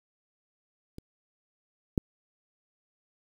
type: clicks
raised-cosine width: 3 ms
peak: -28 / -11 dBFS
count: 2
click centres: 0.984 / 1.978 s
effects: 8-bit